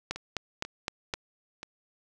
two click trains, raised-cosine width 0.2 ms, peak -22 / -13 dBFS, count 4 / 5, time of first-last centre 0.16-1.631 / 0.11-1.138 s, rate 2.04 / 3.89 Hz, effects none

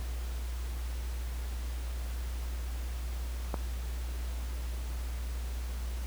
click, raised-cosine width 1 ms, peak -18 dBFS, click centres 3.542 s, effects added 60 Hz sine -33 dBFS peak until 6.06 s + pink hiss -48 dBFS RMS until 6.06 s

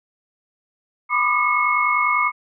sine tone cluster, 995 / 1165 / 1215 / 2181 Hz, B5 / D6 / D#6 / C#7, +13 / -14 / -42 / -29 cents, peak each -24 / -24 / -20 / -20 dBFS, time 1.09-2.32 s, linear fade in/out 50 ms, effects none

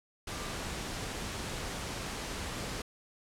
sine tone in noise, 1187 Hz, D6, 18 cents sharp, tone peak -49 dBFS, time 0.32-0.54 s, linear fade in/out 5 ms, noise pink, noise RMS -38 dBFS, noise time 0.27-2.82 s, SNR -14 dB, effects low-pass 9000 Hz 12 dB/octave

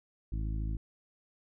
harmonic tone, 53.5 Hz, A1, 48 cents flat, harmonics 1 / 2 / 3 / 4 / 5 / 6, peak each -32 / -39 / -44 / -48 / -49 / -50 dBFS, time 0.32-0.77 s, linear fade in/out 5 ms, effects none

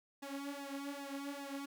sawtooth tone with flanger, 280 Hz, C#4, 18 cents sharp, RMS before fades -44 dBFS, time 0.22-1.66 s, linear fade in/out 10 ms, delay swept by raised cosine 1.1 to 4.5 ms, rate 2.5 Hz, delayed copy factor +0.85, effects none

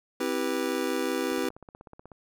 square chord, C major seventh, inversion none, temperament just, 261.6 / 327 / 392.4 / 490.5 Hz, C4 / E4 / G4 / B4, 0 / -14 / +2 / -12 cents, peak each -33 dBFS, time 0.2-1.49 s, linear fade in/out 5 ms
click train, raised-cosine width 1 ms, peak -32 dBFS, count 14, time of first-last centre 1.32-2.118 s, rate 16.3 Hz
effects none

